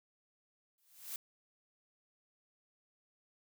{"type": "noise with exponential growth", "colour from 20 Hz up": "blue", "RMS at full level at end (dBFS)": -39, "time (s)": [0.78, 1.16], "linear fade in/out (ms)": 1, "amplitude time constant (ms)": 81, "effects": []}